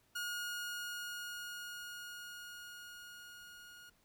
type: tone with level ramp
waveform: sawtooth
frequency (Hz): 1435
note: F6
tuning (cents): +47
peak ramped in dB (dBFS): -34 to -50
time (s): 0.15-3.9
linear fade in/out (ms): 10
effects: pink hiss -72 dBFS RMS until 4.04 s